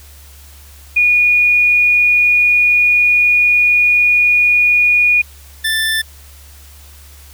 sine / 25% pulse tone pair in turn, 2449 / 1768.5 Hz, D#7 / A6, -28 / +8 cents, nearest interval tritone, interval 564 cents, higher first, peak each -8 / -10 dBFS, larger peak first, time 0.96-5.22 / 5.64-6.02 s, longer first, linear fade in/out 10 ms, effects added 71 Hz sine -38 dBFS peak until 7.33 s + white hiss -43 dBFS RMS until 7.33 s

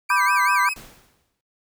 40% pulse tone with vibrato, 2273 Hz, C#7, 43 cents sharp, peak -24 dBFS, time 0.09-0.74 s, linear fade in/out 10 ms, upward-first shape sine, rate 5.2 Hz, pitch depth 210 cents each way
sine chord, G major, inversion first, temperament equal, 987.8 / 1174.7 / 1568 Hz, B5 / D6 / G6, 0 / 0 / 0 cents, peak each -21 dBFS, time 0.1-0.69 s, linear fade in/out 2 ms
pink noise with exponential decay, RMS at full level -39 dBFS, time 0.76-1.41 s, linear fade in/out 2 ms, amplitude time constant 140 ms
effects noise-tail reverb RT60 0.4 s tail -25 dB re dry

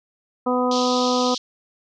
harmonic tone, 249.9 Hz, B3, 21 cents sharp, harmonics 1 / 2 / 3 / 4 / 5, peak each -22 / -22 / -27 / -26 / -27 dBFS, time 0.46-1.35 s, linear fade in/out 10 ms
white band-pass noise, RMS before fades -29 dBFS, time 0.71-1.38 s, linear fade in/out 5 ms, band 3100 to 5700 Hz, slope 48 dB/octave
effects none

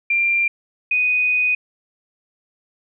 sine tone pair in turn, 2379 / 2489 Hz, D7 / D#7, +22 / 0 cents, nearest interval minor second, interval 78 cents, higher second, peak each -15 dBFS, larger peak neither, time 0.1-0.48 / 0.91-1.55 s, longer second, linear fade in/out 5 ms, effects none

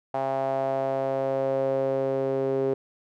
sawtooth tone with band-pass filter sweep, 134.5 Hz, C3, 48 cents sharp, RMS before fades -26 dBFS, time 0.14-2.74 s, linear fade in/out 5 ms, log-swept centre 740 to 430 Hz, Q 5, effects none

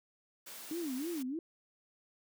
white high-pass noise, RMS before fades -48 dBFS, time 0.46-1.23 s, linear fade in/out 10 ms, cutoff 180 Hz, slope 48 dB/octave
sine tone with vibrato, 296.6 Hz, D4, 17 cents sharp, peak -35 dBFS, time 0.71-1.39 s, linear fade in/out 2 ms, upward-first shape sine, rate 3.2 Hz, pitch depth 280 cents each way
effects none

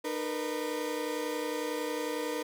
35% pulse tone cluster, 304.2 / 460.6 / 491.6 Hz, D#4 / A#4 / B4, -39 / -21 / -8 cents, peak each -35 / -35 / -34 dBFS, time 0.04-2.43 s, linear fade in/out 10 ms, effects none

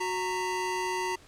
square tone cluster, 368.5 / 924 / 1985 Hz, F#4 / A#5 / B6, -7 / -16 / +8 cents, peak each -34 / -32 / -38 dBFS, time 0-1.16 s, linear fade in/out 10 ms, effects pink hiss -55 dBFS RMS until 1.27 s + low-pass 9000 Hz 12 dB/octave

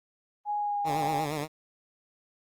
sine tone with pitch glide, 830 to 806.4 Hz, G#5 to G5, -1 to +49 cents, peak -27 dBFS, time 0.45-1.27 s, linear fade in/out 50 ms, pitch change -50 cents, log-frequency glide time 0.58-0.97 s
10% pulse tone with vibrato, 150.1 Hz, D3, 38 cents sharp, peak -22 dBFS, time 0.84-1.48 s, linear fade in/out 50 ms, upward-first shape sine, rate 8.5 Hz, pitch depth 83 cents each way
effects Opus 24 kbps

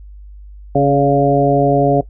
harmonic tone with a mistuned harmonic, 140 Hz, C#3, 18 cents sharp, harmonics 1 / 2 / 3 / 4 / 5, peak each -16 / -16 / -16 / -16 / -16 dBFS, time 0.75-2.01 s, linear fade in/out 5 ms, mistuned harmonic 4, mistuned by +25 cents, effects noise-tail reverb RT60 0.1 s tail -18 dB re dry + added 50 Hz sine -33 dBFS peak until 2.09 s

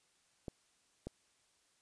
clicks, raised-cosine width 2 ms, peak -28 dBFS, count 2, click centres 0.482 / 1.07 s, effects white hiss -73 dBFS RMS until 1.81 s + resampled to 22050 Hz

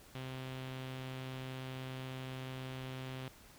sawtooth tone with low-pass filter, 130.3 Hz, C3, 7 cents flat, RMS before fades -44 dBFS, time 0.15-3.28 s, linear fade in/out 0 ms, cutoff 3300 Hz, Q 2.4, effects pink hiss -59 dBFS RMS until 3.58 s

